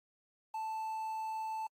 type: tone with quantisation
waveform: triangle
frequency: 880 Hz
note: A5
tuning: in tune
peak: -34 dBFS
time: 0.54-1.67 s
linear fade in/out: 5 ms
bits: 10
effects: AAC 48 kbps